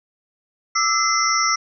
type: tone cluster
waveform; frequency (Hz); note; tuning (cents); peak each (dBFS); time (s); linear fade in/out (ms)
sine; 1192 / 1315 / 2057 / 5410 / 5810; D6 / E6 / C7 / E8 / F#8; +25 / -5 / -30 / +44 / -32; -26 / -20 / -23 / -23 / -24; 0.75-1.56; 10
effects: none